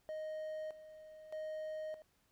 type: tone with tremolo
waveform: triangle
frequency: 622.3 Hz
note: D#5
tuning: in tune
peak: -38 dBFS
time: 0.09-2.02 s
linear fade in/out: 0 ms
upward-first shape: square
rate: 0.81 Hz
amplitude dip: 75%
effects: pink hiss -75 dBFS RMS until 2.31 s